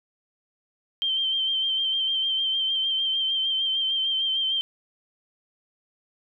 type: tone with vibrato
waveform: sine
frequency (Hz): 3136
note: G7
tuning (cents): 0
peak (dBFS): -22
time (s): 1.02-4.61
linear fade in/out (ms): 0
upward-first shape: sine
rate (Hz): 6.6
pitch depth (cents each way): 33
effects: none